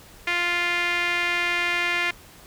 sawtooth tone with band-pass filter, 349.3 Hz, F4, in tune, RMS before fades -24 dBFS, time 0.27-2.11 s, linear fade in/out 5 ms, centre 2200 Hz, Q 3.1, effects pink hiss -48 dBFS RMS until 2.46 s

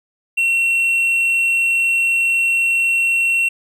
triangle tone, 2722 Hz, F7, 45 cents flat, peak -12 dBFS, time 0.37-3.49 s, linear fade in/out 10 ms, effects none

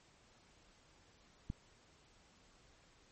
click, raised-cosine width 5 ms, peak -27 dBFS, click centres 1.501 s, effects pink hiss -67 dBFS RMS until 3.11 s + MP3 32 kbps

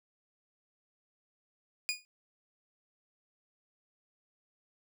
20% pulse tone with exponential decay, 2456 Hz, D#7, 23 cents flat, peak -22 dBFS, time 1.89-2.05 s, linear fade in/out 0 ms, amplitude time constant 33 ms, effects none

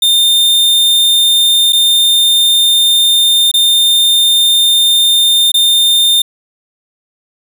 45% pulse tone with dropouts, 3622 Hz, A7, 49 cents sharp, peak -7 dBFS, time 0.02-6.22 s, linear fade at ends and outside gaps 5 ms, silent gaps 1.724-1.73 / 3.515-3.539 / 5.518-5.541 s, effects none

